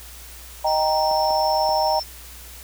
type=chord; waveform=sine; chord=Eb major; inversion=none; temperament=equal; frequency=622.3 / 784 / 932.3 Hz; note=Eb5 / G5 / Bb5; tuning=0 / 0 / 0 cents; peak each=-22 dBFS; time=0.64-2 s; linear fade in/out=10 ms
type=tone; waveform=sine; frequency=5380 Hz; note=E8; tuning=34 cents sharp; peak=-27 dBFS; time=0.66-2.04 s; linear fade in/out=20 ms
type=clicks; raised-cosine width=1 ms; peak=-25 dBFS; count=3; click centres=1.113 / 1.307 / 1.691 s
effects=added 60 Hz sine -42 dBFS peak until 2.63 s + white hiss -42 dBFS RMS until 2.63 s